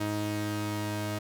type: tone pair together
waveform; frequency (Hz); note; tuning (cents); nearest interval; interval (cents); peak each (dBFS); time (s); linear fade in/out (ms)
sawtooth; 105 / 314.6; G#2 / D#4; +19 / +19; octave + perfect fifth; 1900; -29 / -29; 0-1.19; 10
effects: none